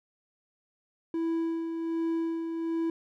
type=tone with tremolo; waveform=triangle; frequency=329.6 Hz; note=E4; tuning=in tune; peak=-24 dBFS; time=1.14-2.9 s; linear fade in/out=2 ms; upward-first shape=sine; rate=1.3 Hz; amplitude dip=45%; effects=none